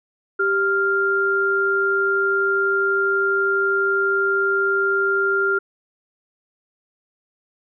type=tone pair together; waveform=sine; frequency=391.7 / 1396 Hz; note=G4 / F6; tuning=-1 / -1 cents; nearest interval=octave + minor seventh; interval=2200 cents; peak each=-21 / -18 dBFS; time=0.39-5.59 s; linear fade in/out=10 ms; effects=none